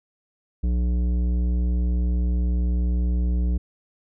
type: tone with tanh clipping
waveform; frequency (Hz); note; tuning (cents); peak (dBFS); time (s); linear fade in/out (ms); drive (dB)
triangle; 60.3; B1; -41; -21; 0.63-3.58; 10; 16
effects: none